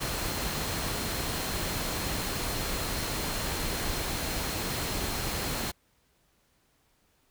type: tone in noise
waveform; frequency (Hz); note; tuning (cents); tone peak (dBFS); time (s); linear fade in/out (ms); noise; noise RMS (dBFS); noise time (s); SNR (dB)
sine; 4188; C8; +1; -43; 0-5.72; 20; pink; -32; 0-5.72; -14
effects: pink hiss -69 dBFS RMS until 7.3 s